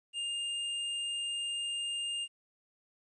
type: tone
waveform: square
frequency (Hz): 2813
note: F7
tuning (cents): +12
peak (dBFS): -34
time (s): 0.13-2.28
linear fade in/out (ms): 50
effects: resampled to 22050 Hz + 12-bit